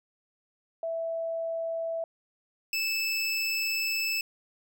sine / 25% pulse tone pair in turn, 659.3 / 2627 Hz, E5 / E7, 0 / -7 cents, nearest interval 2 octaves, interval 2393 cents, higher second, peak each -29 / -23 dBFS, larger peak second, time 0.83-2.04 / 2.73-4.21 s, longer second, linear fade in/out 2 ms, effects none

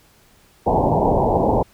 white low-pass noise, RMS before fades -17 dBFS, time 0.66-1.63 s, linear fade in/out 10 ms, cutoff 940 Hz, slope 96 dB/octave, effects pink hiss -54 dBFS RMS until 1.73 s

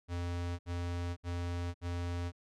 square tone bursts, 87.2 Hz, F2, 2 cents flat, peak -35 dBFS, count 4, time 0.08-2.321 s, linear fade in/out 50 ms, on 510 ms, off 67 ms, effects low-pass 7000 Hz 12 dB/octave

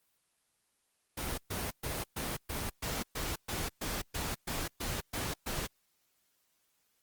pink noise bursts, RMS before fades -36 dBFS, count 14, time 1.17-5.67 s, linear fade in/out 10 ms, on 210 ms, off 120 ms, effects white hiss -75 dBFS RMS until 7.02 s + Opus 24 kbps

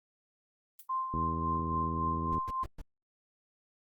violet noise with exponential decay, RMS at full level -42 dBFS, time 0.79-0.88 s, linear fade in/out 5 ms, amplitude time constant 19 ms
sine tone with tremolo, 1046.5 Hz, C6, in tune, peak -29 dBFS, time 0.89-2.64 s, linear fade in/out 10 ms, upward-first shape sine, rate 3.6 Hz, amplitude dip 55%
click train, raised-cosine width 3 ms, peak -24 dBFS, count 102, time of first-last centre 1.14-2.381 s, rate 81.4 Hz
brown noise bursts, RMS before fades -39 dBFS, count 4, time 2.32-2.816 s, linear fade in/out 5 ms, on 34 ms, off 120 ms
effects Opus 24 kbps

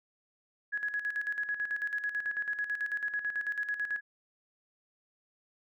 sine tone with tremolo, 1675 Hz, G#6, 14 cents sharp, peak -29 dBFS, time 0.72-4.01 s, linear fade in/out 20 ms, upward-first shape square, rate 9.1 Hz, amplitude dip 65%, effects none

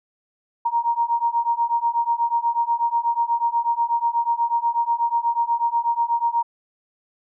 sine beating tone pair, 932.3 / 940.5 Hz, A#5 / A#5, 0 / +15 cents, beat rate 8.2 Hz, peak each -22 / -21 dBFS, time 0.65-6.43 s, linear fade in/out 10 ms, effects none

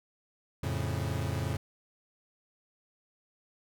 40% pulse chord, F augmented, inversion none, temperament equal, 87.31 / 110 / 138.59 Hz, F2 / A2 / C#3, 0 / 0 / 0 cents, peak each -34 dBFS, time 0.63-1.57 s, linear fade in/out 5 ms, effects none

